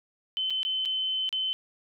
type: tone with dropouts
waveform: sine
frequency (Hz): 3059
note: G7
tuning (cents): -43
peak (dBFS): -26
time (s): 0.37-1.53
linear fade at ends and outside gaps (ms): 0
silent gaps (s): 0.5-0.505 / 0.631-0.65 / 0.852-0.857 / 1.291-1.327
effects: none